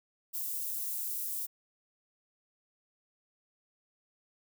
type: high-pass noise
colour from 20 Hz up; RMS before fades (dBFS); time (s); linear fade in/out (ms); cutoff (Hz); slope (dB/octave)
white; -36; 0.33-1.47; 20; 12000; 12
effects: none